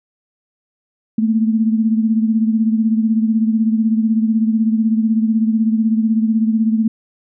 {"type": "beating tone pair", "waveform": "sine", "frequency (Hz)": [220, 236], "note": ["A3", "A#3"], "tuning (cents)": [0, 22], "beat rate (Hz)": 16, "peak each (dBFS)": [-13, -20], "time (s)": [1.18, 6.88], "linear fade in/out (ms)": 5, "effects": []}